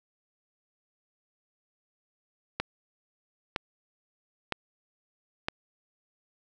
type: click train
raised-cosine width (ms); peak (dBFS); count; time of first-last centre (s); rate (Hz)
0.3; -12; 4; 2.6-5.485; 1.04
effects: none